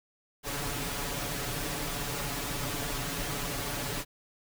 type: noise with comb filter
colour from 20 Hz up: pink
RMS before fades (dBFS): -34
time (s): 0.43-4.05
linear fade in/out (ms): 50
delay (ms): 7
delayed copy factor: +0.85
effects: none